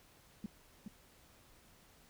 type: tone with echo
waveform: sine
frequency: 207.2 Hz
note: G#3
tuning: 4 cents flat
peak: -37 dBFS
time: 0.44-0.46 s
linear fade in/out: 2 ms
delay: 420 ms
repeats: 1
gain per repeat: -5 dB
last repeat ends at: 0.88 s
effects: pink hiss -64 dBFS RMS until 2.09 s